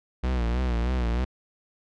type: tone with vibrato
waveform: 45% pulse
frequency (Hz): 60.6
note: B1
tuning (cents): -32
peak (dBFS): -23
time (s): 0.23-1.25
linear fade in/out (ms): 10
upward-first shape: sine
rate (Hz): 3.2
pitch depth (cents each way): 96
effects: low-pass 4000 Hz 12 dB/octave